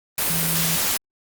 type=tone in noise; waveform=sine; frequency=164.81 Hz; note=E3; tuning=in tune; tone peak=-26 dBFS; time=0.3-0.76 s; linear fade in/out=2 ms; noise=white; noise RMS=-22 dBFS; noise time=0.18-0.97 s; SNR=-7 dB; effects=Opus 32 kbps